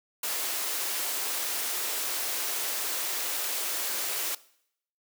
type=high-pass noise; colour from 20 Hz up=white; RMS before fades=-31 dBFS; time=0.23-4.35 s; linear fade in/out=5 ms; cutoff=320 Hz; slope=24 dB/octave; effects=noise-tail reverb RT60 0.7 s tail -20 dB re dry